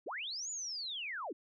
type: linear two-way sweep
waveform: sine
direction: up then down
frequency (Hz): 227.9 to 7040 to 227.9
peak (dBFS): -38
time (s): 0.06-1.33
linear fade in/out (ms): 10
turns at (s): 0.5
effects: none